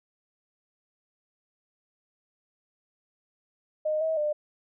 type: tone with pitch steps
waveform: sine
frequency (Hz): 616 / 640 / 600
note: D#5 / D#5 / D5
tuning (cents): -17 / +49 / +37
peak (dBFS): -24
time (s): 3.85-4.33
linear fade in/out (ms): 10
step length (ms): 160
effects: none